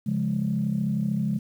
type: chord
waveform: sine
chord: Db major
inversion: none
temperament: equal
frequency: 138.59 / 174.61 / 207.7 Hz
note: Db3 / F3 / Ab3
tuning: 0 / 0 / 0 cents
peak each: -28 / -28 / -25 dBFS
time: 0.06-1.39 s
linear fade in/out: 10 ms
effects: tanh soft clip ceiling -15 dBFS + 9-bit